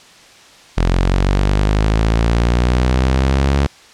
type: linear sweep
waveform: sawtooth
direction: up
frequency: 42.81 to 70.4 Hz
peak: -8 dBFS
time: 0.77-3.67 s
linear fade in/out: 10 ms
effects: white hiss -43 dBFS RMS until 3.93 s + low-pass 6000 Hz 12 dB/octave